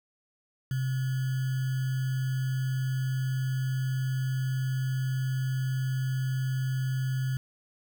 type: tone with sample-and-hold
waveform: sine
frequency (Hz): 130.81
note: C3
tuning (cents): 0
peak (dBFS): -26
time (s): 0.71-7.37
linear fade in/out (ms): 2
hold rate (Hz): 1575
effects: none